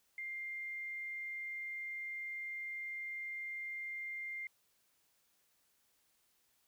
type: tone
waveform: sine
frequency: 2100 Hz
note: C7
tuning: 6 cents sharp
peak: -40 dBFS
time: 0.18-4.47 s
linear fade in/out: 2 ms
effects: white hiss -75 dBFS RMS until 6.67 s